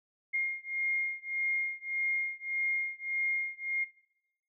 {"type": "beating tone pair", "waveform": "sine", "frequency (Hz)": [2130, 2131.7], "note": ["C7", "C7"], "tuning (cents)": [30, 32], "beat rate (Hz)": 1.7, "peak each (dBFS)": [-33, -33], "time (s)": [0.33, 3.85], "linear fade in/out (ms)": 20, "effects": ["noise-tail reverb RT60 0.8 s tail -17 dB re dry"]}